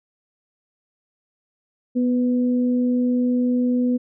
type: tone pair together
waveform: sine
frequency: 246.9 / 497.5 Hz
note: B3 / B4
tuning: 0 / +13 cents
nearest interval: octave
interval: 1213 cents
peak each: -17 / -28 dBFS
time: 1.95-3.98 s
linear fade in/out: 20 ms
effects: none